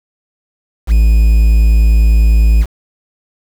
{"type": "tone with quantisation", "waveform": "triangle", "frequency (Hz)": 55, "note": "A1", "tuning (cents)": 0, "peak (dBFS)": -3, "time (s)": [0.87, 2.66], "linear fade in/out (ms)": 50, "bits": 5, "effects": []}